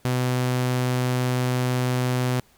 sawtooth tone, 126 Hz, B2, 35 cents sharp, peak -17 dBFS, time 0.05-2.4 s, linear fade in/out 0 ms, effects pink hiss -58 dBFS RMS until 2.57 s

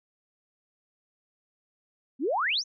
sine exponential sweep, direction up, 233.1 to 6480 Hz, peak -24 dBFS, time 2.19-2.64 s, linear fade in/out 50 ms, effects none

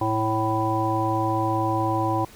harmonic tone, 110 Hz, A2, in tune, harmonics 1 / 3 / 5 / 7 / 9, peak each -27 / -26 / -31 / -27 / -26 dBFS, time 0.01-2.25 s, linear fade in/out 5 ms, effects pink hiss -48 dBFS RMS until 2.35 s

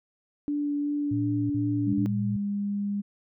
sine tone with vibrato, 290.6 Hz, D4, 18 cents flat, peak -25 dBFS, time 0.48-2.06 s, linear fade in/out 0 ms, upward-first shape sine, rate 2.7 Hz, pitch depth 9 cents each way
sine tone bursts, 113.8 Hz, A#2, 41 cents flat, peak -28 dBFS, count 3, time 1.11-2.366 s, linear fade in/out 5 ms, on 390 ms, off 43 ms
sine tone, 202.5 Hz, G#3, 43 cents flat, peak -26 dBFS, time 1.86-3.02 s, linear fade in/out 20 ms
effects none

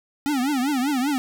square tone with vibrato, 271.1 Hz, C#4, 38 cents flat, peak -21 dBFS, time 0.26-1.18 s, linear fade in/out 0 ms, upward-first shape triangle, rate 5.1 Hz, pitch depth 210 cents each way, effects none

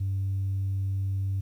sine tone, 97 Hz, G2, 18 cents flat, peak -24 dBFS, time 0-1.41 s, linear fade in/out 10 ms, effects tanh soft clip ceiling -23 dBFS + 10-bit

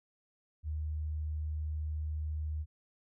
sine tone, 76.8 Hz, D#2, 22 cents flat, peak -33 dBFS, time 0.63-2.66 s, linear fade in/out 50 ms, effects none

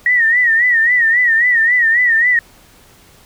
sine tone with vibrato, 1890 Hz, A#6, 23 cents sharp, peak -9 dBFS, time 0.06-2.39 s, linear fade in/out 2 ms, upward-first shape sine, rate 3.7 Hz, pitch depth 100 cents each way, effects pink hiss -46 dBFS RMS until 3.25 s

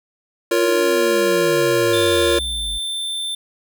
square chord, Bb minor, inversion second, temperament just, 349.6 / 466.2 / 559.4 Hz, F4 / Bb4 / Db5, +2 / 0 / +16 cents, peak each -19 / -20 / -21 dBFS, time 0.51-2.39 s, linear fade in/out 5 ms
triangle exponential sweep, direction down, 349.8 to 49.37 Hz, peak -26 dBFS, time 0.61-2.79 s, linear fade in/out 20 ms
square tone, 3557 Hz, A7, 18 cents sharp, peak -23 dBFS, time 1.93-3.35 s, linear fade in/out 5 ms
effects none

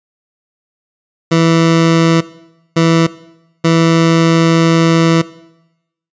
20% pulse tone bursts at uneven times, 164.81 Hz, E3, in tune, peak -3 dBFS, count 3, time 1.31-2.21 / 2.76-3.07 / 3.64-5.22 s, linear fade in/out 10 ms, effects noise-tail reverb RT60 0.9 s tail -19 dB re dry + resampled to 16000 Hz

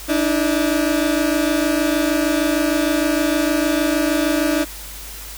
30% pulse tone pair together, 293.7 / 320.2 Hz, D4 / D#4, 0 / +50 cents, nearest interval minor second, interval 150 cents, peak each -16 / -17 dBFS, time 0.08-4.65 s, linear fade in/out 20 ms, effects added 50 Hz sine -36 dBFS peak until 5.37 s + white hiss -35 dBFS RMS until 5.37 s

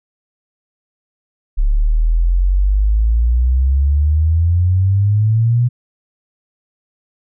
sine exponential sweep, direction up, 34.65 to 123.47 Hz, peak -10 dBFS, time 1.57-5.69 s, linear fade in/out 20 ms, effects none

